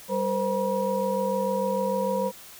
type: tone cluster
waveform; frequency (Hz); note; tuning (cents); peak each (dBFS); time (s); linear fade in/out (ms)
sine; 195.4 / 473.3 / 520 / 960; G3 / A#4 / C5 / B5; -5 / +26 / -11 / -49; -30 / -31 / -26 / -30; 0.08-2.32; 50
effects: white hiss -46 dBFS RMS until 2.59 s